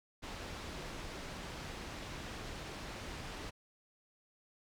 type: low-pass noise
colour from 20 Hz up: pink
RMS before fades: -45 dBFS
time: 0.22-3.51 s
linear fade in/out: 20 ms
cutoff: 5400 Hz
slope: 12 dB/octave
effects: none